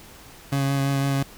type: tone with vibrato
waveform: 30% pulse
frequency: 138.1 Hz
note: C#3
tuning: 6 cents flat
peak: -18 dBFS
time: 0.52-1.23 s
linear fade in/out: 5 ms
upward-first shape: triangle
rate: 5.9 Hz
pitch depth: 17 cents each way
effects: pink hiss -46 dBFS RMS until 1.37 s